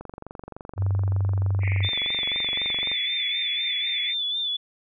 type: click train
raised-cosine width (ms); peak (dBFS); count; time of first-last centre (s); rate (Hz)
1; -23; 69; 0.01-2.916; 23.4
type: tone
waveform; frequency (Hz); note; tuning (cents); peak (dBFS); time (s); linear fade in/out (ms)
sine; 97.1; G2; -16; -20; 0.76-1.9; 50
type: band-pass noise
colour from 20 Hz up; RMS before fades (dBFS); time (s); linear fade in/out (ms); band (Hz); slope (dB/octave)
white; -34; 1.6-4.15; 50; 2000 to 2400; 96
type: tone with vibrato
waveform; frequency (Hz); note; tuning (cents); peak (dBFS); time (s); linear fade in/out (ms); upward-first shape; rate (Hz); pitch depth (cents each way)
sine; 3505; A7; -7; -24; 1.83-4.57; 10; sine; 4; 51
effects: none